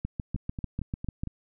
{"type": "two click trains", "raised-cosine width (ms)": 5, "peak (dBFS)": [-22, -18], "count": [5, 9], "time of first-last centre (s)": [[0.36, 1.273], [0.05, 1.235]], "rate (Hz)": [4.38, 6.75], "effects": []}